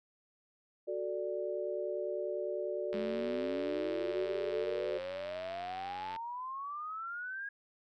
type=chord; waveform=sine; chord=D major; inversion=first; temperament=equal; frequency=370 / 440 / 587.3 Hz; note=F#4 / A4 / D5; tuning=0 / 0 / 0 cents; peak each=-38 / -40 / -37 dBFS; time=0.87-4.99 s; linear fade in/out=20 ms
type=click train; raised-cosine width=0.3 ms; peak=-29 dBFS; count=298; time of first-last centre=2.93-6.162 s; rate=91.9 Hz
type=exponential sweep; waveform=sine; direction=up; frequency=208.1 to 1652 Hz; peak=-38 dBFS; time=2.94-7.49 s; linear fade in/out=5 ms
effects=none